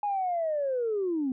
sine linear sweep, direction down, 837 to 249.4 Hz, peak -25 dBFS, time 0.03-1.32 s, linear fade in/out 2 ms, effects tanh soft clip ceiling -21 dBFS

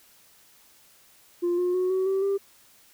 sine tone with pitch steps, 349.2 / 358 / 367 / 376.2 / 385.7 / 395.4 Hz, F4 / F4 / F#4 / F#4 / G4 / G4, 0 / +43 / -14 / +29 / -28 / +15 cents, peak -20 dBFS, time 1.42-2.38 s, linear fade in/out 20 ms, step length 160 ms, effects tanh soft clip ceiling -20 dBFS + white hiss -57 dBFS RMS until 2.93 s

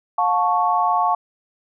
sine chord, F augmented, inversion none, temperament equal with one note detuned, 713.5 / 880 / 1108.7 Hz, F5 / A5 / C#6, +37 / 0 / 0 cents, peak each -20 dBFS, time 0.18-1.15 s, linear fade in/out 5 ms, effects none

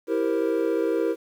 triangle chord, C dominant seventh, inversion first, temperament equal, 329.6 / 392 / 466.2 / 523.3 Hz, E4 / G4 / Bb4 / C5, 0 / 0 / 0 / 0 cents, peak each -24 / -26 / -23 / -29 dBFS, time 0.07-1.16 s, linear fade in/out 50 ms, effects 9-bit

